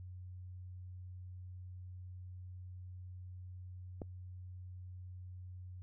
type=click; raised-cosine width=2 ms; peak=-28 dBFS; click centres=4.018 s; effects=noise-tail reverb RT60 0.1 s tail -25 dB re dry + added 91 Hz sine -46 dBFS peak until 5.82 s